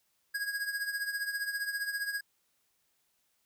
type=tone with tremolo; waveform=square; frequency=1646 Hz; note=G#6; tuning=16 cents flat; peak=-30 dBFS; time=0.34-2.21 s; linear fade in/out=10 ms; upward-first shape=triangle; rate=15 Hz; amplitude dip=75%; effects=white hiss -75 dBFS RMS until 3.45 s